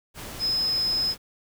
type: tone in noise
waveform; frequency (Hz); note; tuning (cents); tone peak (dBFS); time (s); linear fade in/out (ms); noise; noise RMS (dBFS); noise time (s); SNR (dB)
sine; 5100; D#8; +42; -22; 0.39-1.15; 50; pink; -38; 0.14-1.18; +13
effects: none